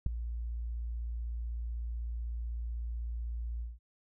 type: tone with ADSR envelope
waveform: sine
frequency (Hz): 58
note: A#1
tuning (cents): -8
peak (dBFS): -20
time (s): 0.06-3.79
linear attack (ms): 4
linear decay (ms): 5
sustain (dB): -14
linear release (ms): 180
effects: none